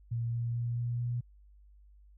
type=tone with pitch steps; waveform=sine; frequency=116.9 / 117.85 / 118.81 / 119.77 / 120.74 Hz; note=A#2 / A#2 / A#2 / A#2 / B2; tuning=+5 / +19 / +33 / +47 / -39 cents; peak=-30 dBFS; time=0.11-1.21 s; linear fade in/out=10 ms; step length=220 ms; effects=added 50 Hz sine -55 dBFS peak until 2.17 s